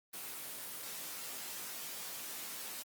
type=noise with comb filter; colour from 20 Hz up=white; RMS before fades=-44 dBFS; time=0.13-2.83 s; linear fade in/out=10 ms; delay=18 ms; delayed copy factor=-0.8; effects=high-pass 150 Hz 12 dB/octave + Opus 24 kbps